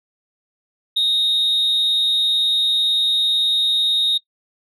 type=tone with amplitude modulation; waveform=sine; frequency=3729 Hz; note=A#7; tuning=in tune; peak=-10 dBFS; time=0.96-4.18 s; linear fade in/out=10 ms; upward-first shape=sine; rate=218 Hz; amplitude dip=55%; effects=noise-tail reverb RT60 0.1 s tail -24 dB re dry + tanh soft clip ceiling -12 dBFS